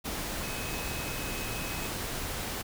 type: tone in noise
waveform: sine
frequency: 2549 Hz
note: D#7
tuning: 41 cents sharp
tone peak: -42 dBFS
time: 0.42-1.9 s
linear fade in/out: 20 ms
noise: pink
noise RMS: -35 dBFS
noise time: 0.04-2.63 s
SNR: -10 dB
effects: none